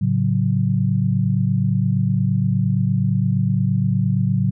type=chord; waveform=sine; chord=F# minor; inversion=first; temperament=equal; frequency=110 / 138.59 / 185 Hz; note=A2 / C#3 / F#3; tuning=0 / 0 / 0 cents; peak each=-20 dBFS; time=0.01-4.51 s; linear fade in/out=10 ms; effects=none